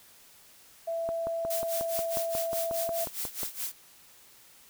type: tone with pitch glide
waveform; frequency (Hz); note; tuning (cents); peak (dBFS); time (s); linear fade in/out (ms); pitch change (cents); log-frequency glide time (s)
sine; 665 to 669.2; E5 to E5; +15 to +26; -29; 0.87-3.05; 10; +11; 2.72-2.89
type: click train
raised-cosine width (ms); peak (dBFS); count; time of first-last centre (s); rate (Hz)
1; -23; 14; 1.09-3.432; 5.55
type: noise with tremolo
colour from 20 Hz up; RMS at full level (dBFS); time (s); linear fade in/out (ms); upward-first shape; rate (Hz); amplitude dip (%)
blue; -33; 1.5-3.72; 5; sine; 4.8; 85
effects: white hiss -56 dBFS RMS until 4.69 s

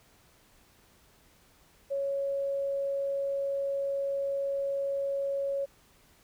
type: tone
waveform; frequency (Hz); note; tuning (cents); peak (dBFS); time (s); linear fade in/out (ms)
sine; 554.4; C#5; 0; -28; 1.9-5.66; 20
effects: pink hiss -62 dBFS RMS until 6.23 s

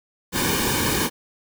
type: noise with comb filter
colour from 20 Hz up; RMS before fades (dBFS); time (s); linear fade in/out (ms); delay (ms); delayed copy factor
pink; -22; 0.32-1.1; 50; 1.5; -0.8
effects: none

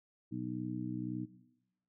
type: harmonic tone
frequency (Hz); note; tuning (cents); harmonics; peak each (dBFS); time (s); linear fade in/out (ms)
61.74; B1; 0; 2 / 3 / 4 / 5; -43 / -42 / -42 / -41; 0.31-1.26; 20
effects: noise-tail reverb RT60 1.0 s tail -17 dB re dry

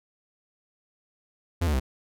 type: tone with pitch steps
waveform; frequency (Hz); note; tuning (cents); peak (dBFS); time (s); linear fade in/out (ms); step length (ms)
45% pulse; 86.1 / 74.95 / 65.25; F2 / D2 / C2; -24 / +36 / -4; -22; 1.61-1.799; 10; 63
effects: none

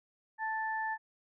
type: tone pair together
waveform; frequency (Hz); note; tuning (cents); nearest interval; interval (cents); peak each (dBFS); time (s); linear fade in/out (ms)
sine; 880 / 1760; A5 / A6; 0 / 0; octave; 1200; -34 / -36; 0.38-0.98; 50
effects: none

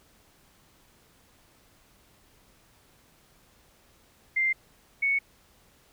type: tone pair in turn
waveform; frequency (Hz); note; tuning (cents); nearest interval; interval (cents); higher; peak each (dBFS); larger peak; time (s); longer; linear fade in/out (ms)
sine; 2093 / 2217; C7 / C#7; 0 / 0; minor second; 100; second; -22; neither; 4.36-4.53 / 5.02-5.19; neither; 10
effects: pink hiss -61 dBFS RMS until 5.92 s

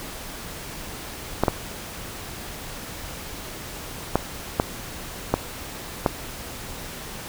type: clicks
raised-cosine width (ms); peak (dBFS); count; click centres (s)
1; -3; 6; 1.436 / 1.482 / 4.156 / 4.599 / 5.34 / 6.062
effects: pink hiss -36 dBFS RMS until 7.28 s

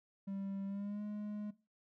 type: tone with pitch glide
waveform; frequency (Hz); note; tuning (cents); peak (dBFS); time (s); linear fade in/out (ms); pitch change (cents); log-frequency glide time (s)
triangle; 196 to 208.9; G3 to G#3; 0 to +10; -37; 0.27-1.51; 10; +110; 0.66-1.02
effects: noise-tail reverb RT60 0.3 s tail -18 dB re dry

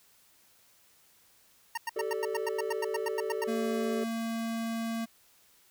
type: tone bursts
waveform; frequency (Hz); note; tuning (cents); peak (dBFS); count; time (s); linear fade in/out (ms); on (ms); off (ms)
25% pulse; 923; A#5; -17; -27; 15; 1.75-3.442; 5; 26; 93
type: chord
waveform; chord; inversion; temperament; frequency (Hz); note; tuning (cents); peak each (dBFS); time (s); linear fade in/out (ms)
triangle; G suspended second; none; equal with one note detuned; 385.5 / 440 / 587.3; G4 / A4 / D5; -29 / 0 / 0; -34 / -31 / -37; 1.96-4.04; 5
type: tone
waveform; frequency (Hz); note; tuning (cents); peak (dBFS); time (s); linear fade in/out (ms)
square; 227.7; A#3; -40; -32; 3.47-5.06; 20
effects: white hiss -63 dBFS RMS until 5.7 s

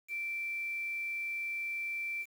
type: tone with quantisation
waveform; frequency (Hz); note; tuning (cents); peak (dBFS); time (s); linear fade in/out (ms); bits
sine; 2343; D7; -5; -34; 0.08-2.26; 50; 9
effects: none

